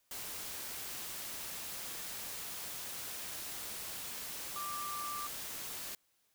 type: tone in noise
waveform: sine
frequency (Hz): 1180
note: D6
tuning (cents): +8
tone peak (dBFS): -39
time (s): 4.56-5.27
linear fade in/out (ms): 2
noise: white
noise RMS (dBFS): -43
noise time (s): 0.11-5.95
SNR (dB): +1
effects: white hiss -75 dBFS RMS until 6.34 s